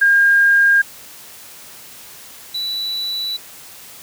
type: tone pair in turn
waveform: sine / triangle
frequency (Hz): 1613 / 3951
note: G6 / B7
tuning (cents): +49 / 0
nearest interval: octave + major third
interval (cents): 1551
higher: second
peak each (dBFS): -9 / -19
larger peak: first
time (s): 0.01-0.82 / 2.54-3.37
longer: second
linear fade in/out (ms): 10
effects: white hiss -39 dBFS RMS until 4.02 s + high-pass 60 Hz 12 dB/octave